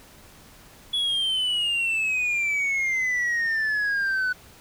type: exponential sweep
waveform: sine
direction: down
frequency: 3400 to 1484 Hz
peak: -19 dBFS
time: 0.93-4.33 s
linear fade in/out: 10 ms
effects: tanh soft clip ceiling -21 dBFS + pink hiss -50 dBFS RMS until 4.6 s